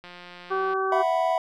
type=click train; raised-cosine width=0.3 ms; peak=-27 dBFS; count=124; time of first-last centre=0.04-0.735 s; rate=177 Hz
type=harmonic tone; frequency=383 Hz; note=G4; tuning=40 cents flat; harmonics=1 / 2 / 3 / 4; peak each=-26 / -31 / -27 / -33 dBFS; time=0.5-1.03 s; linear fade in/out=20 ms
type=chord; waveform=triangle; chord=E suspended second; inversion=none; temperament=equal; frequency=659.3 / 740 / 987.8 Hz; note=E5 / F#5 / B5; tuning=0 / 0 / 0 cents; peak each=-22 / -23 / -26 dBFS; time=0.92-1.38 s; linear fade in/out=2 ms
effects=none